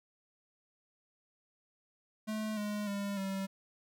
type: tone with pitch steps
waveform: square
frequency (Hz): 216 / 208.3 / 200.8 / 193.66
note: A3 / G#3 / G3 / G3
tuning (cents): -32 / +5 / +42 / -21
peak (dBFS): -35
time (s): 2.27-3.47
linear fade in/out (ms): 20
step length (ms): 300
effects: none